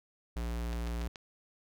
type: tone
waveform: square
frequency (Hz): 58.27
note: A#1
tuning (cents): 0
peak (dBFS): -34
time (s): 0.36-1.08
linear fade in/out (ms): 5
type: click train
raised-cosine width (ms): 0.2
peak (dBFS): -26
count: 4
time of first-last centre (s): 0.73-1.158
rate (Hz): 7.01
effects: none